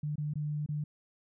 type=tone with dropouts; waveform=sine; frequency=149.2 Hz; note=D3; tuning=28 cents sharp; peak=-31 dBFS; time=0.03-0.84 s; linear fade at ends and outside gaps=5 ms; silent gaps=0.157-0.18 / 0.337-0.355 / 0.662-0.688 s; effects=none